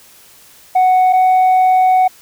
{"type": "tone pair in turn", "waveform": "sine", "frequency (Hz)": [741, 743.8], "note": ["F#5", "F#5"], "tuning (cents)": [2, 9], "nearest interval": "unison", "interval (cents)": 7, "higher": "second", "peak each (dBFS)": -5, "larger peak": "neither", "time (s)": [[0.75, 1.13], [1.13, 2.08]], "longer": "second", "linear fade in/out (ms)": 10, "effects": ["tanh soft clip ceiling -7 dBFS", "white hiss -44 dBFS RMS until 2.21 s"]}